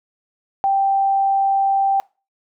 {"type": "tone", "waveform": "sine", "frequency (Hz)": 784, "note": "G5", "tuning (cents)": 0, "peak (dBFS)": -14, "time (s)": [0.64, 2], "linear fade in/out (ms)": 0, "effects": ["noise-tail reverb RT60 0.3 s tail -23 dB re dry"]}